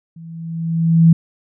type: tone with level ramp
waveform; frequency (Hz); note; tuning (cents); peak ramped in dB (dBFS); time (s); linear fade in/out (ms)
sine; 164.81; E3; 0; -34 to -4; 0.16-1.13; 5
effects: none